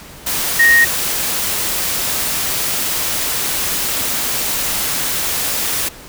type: tone in noise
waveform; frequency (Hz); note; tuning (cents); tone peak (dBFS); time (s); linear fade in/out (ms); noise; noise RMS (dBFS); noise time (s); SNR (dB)
sine; 1864.7; A#6; 0; -7; 0.59-0.85; 10; white; -19; 0.26-5.89; +9
effects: pink hiss -37 dBFS RMS until 6.08 s